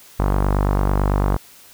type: tone with low-pass filter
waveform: sawtooth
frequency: 49 Hz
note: G1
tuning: in tune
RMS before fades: -18 dBFS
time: 0.19-1.37 s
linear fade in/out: 10 ms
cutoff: 1100 Hz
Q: 1.9
effects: white hiss -46 dBFS RMS until 1.73 s